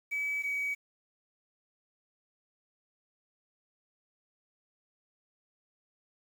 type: tone pair in turn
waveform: triangle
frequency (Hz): 2287 / 2269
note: D7 / C#7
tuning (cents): -47 / +40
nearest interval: unison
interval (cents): 13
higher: first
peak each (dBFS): -27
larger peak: neither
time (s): 0.11-0.43 / 0.43-0.75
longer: neither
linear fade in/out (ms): 20
effects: tanh soft clip ceiling -27 dBFS + 9-bit